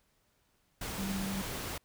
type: tone in noise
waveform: sine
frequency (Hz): 194.4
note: G3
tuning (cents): -14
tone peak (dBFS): -34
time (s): 0.98-1.42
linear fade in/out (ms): 5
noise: pink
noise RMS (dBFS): -39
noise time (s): 0.81-1.78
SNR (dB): +2
effects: pink hiss -73 dBFS RMS until 1.84 s